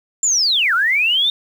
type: linear two-way sweep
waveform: sine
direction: down then up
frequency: 7350 to 1318.5 to 3684 Hz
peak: -13 dBFS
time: 0.23-1.3 s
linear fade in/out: 2 ms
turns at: 0.74 s
effects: 7-bit